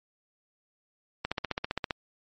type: click train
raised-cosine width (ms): 0.3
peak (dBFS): -13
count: 11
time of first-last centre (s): 1.25-1.908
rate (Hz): 15.2
effects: MP3 32 kbps